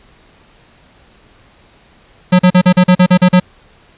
square tone bursts, 181.6 Hz, F#3, 32 cents flat, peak -5 dBFS, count 10, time 2.32-3.4 s, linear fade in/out 10 ms, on 72 ms, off 40 ms, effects pink hiss -47 dBFS RMS until 3.97 s + resampled to 8000 Hz

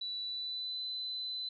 sine tone with pitch glide, 3951 to 4020 Hz, B7 to B7, 0 to +30 cents, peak -36 dBFS, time 0.01-1.49 s, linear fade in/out 5 ms, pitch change +30 cents, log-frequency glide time 0.21-0.83 s, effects none

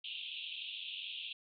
pink band-pass noise, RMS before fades -44 dBFS, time 0.04-1.33 s, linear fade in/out 5 ms, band 2600 to 3700 Hz, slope 96 dB/octave, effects none

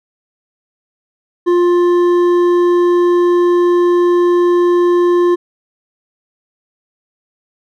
sine tone with hard clipping, 351.4 Hz, F4, 11 cents sharp, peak -10 dBFS, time 1.46-5.36 s, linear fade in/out 20 ms, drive 7 dB, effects none

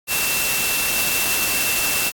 sine tone in noise, 2689 Hz, E7, 34 cents sharp, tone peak -24 dBFS, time 0.07-2.12 s, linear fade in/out 50 ms, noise white, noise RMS -21 dBFS, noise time 0.07-2.12 s, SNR -6 dB, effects AAC 64 kbps

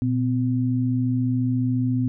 sine tone pair together, 120 / 254.3 Hz, B2 / C4, -49 / -49 cents, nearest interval octave + minor second, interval 1300 cents, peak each -22 dBFS, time 0.02-2.08 s, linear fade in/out 0 ms, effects none

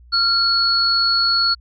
sine tone pair together, 1381 / 4381 Hz, F6 / C#8, -20 / -21 cents, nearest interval octave + minor sixth, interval 1999 cents, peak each -20 / -15 dBFS, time 0.12-1.55 s, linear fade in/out 20 ms, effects added 60 Hz sine -43 dBFS peak until 1.6 s

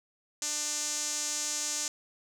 sawtooth tone with band-pass filter, 297.9 Hz, D4, 25 cents sharp, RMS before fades -33 dBFS, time 0.42-1.88 s, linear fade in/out 2 ms, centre 6700 Hz, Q 3.7, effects none

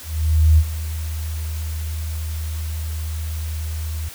sine tone with ADSR envelope, 78.5 Hz, D#2, 16 cents sharp, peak -8 dBFS, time 0.03-4.09 s, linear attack 550 ms, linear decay 58 ms, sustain -15 dB, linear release 8 ms, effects white hiss -38 dBFS RMS until 4.14 s

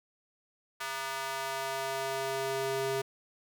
square tone with high-pass filter sweep, 134.7 Hz, C#3, 49 cents flat, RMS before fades -34 dBFS, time 0.8-3.02 s, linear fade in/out 10 ms, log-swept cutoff 1200 to 350 Hz, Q 1.4, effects none

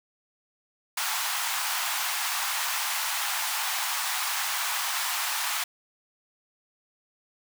pink high-pass noise, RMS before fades -29 dBFS, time 0.97-5.64 s, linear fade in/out 5 ms, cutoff 780 Hz, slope 48 dB/octave, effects none

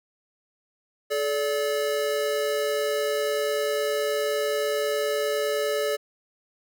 square tone pair together, 429.3 / 579 Hz, A4 / D5, -43 / -25 cents, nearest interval perfect fourth, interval 518 cents, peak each -27 dBFS, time 1.1-5.97 s, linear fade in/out 20 ms, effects none

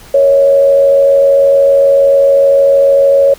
sine tone with frequency modulation, 554.4 Hz, C#5, in tune, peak -4 dBFS, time 0.14-3.34 s, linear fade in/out 5 ms, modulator 86.8 Hz, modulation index 0.39, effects pink hiss -37 dBFS RMS until 3.38 s

